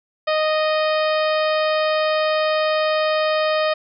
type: harmonic tone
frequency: 620 Hz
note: D#5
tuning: 6 cents flat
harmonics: 1 / 2 / 3 / 4 / 5 / 6 / 7 / 8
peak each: -18 / -24 / -28 / -30 / -32 / -34 / -35 / -36 dBFS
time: 0.27-3.74 s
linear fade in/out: 10 ms
effects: none